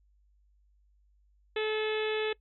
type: harmonic tone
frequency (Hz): 432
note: A4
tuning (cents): -32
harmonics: 1 / 2 / 3 / 4 / 5 / 6 / 7 / 8 / 9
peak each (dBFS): -29 / -42 / -44 / -39 / -42 / -40 / -45 / -41 / -48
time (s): 1.56-2.33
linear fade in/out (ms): 5
effects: noise-tail reverb RT60 0.1 s tail -22 dB re dry + added 50 Hz sine -63 dBFS peak until 2.4 s